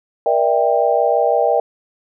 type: chord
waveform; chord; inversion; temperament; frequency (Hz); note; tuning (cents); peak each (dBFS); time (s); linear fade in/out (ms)
sine; E half-diminished seventh; second; just; 474.7 / 593.3 / 659.3 / 791.1; Bb4 / D5 / E5 / G5; +31 / +18 / 0 / +16; -18; 0.26-1.6; 2
effects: none